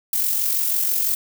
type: noise with amplitude modulation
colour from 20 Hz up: violet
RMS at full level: -19 dBFS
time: 0.13-1.15 s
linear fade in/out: 2 ms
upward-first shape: sine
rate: 46 Hz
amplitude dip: 45%
effects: none